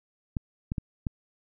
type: clicks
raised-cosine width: 5 ms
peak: -17 dBFS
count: 4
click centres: 0.368 / 0.719 / 0.782 / 1.068 s
effects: none